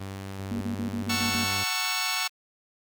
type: tone with pitch glide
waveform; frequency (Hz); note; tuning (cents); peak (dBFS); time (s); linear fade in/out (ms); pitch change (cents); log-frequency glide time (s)
sawtooth; 97.1 to 98.29; G2 to G2; -16 to +5; -29; 0-1.64; 10; +21; 0.65-1.31
type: tone bursts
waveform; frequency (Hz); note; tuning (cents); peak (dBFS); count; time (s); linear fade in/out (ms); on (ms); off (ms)
sine; 233.1; A#3; 0; -28; 7; 0.51-1.444; 5; 100; 39
type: chord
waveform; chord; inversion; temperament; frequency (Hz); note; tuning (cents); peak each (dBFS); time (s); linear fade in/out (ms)
10% pulse; F# minor seventh; none; just; 740 / 888 / 1110 / 1332; F#5 / A5 / C#6 / E6; 0 / +16 / +2 / +18; -25 / -26 / -23 / -25; 1.09-2.28; 10
effects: Opus 24 kbps